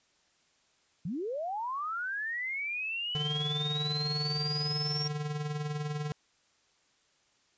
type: linear sweep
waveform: sine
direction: up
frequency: 143.5 to 5588 Hz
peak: -32 dBFS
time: 1.05-5.08 s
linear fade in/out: 5 ms
type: tone with tremolo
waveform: square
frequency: 149.2 Hz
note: D3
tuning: 28 cents sharp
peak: -31 dBFS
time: 3.15-6.12 s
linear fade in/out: 0 ms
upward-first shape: sine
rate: 20 Hz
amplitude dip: 55%
effects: white hiss -69 dBFS RMS until 7.57 s + resampled to 16000 Hz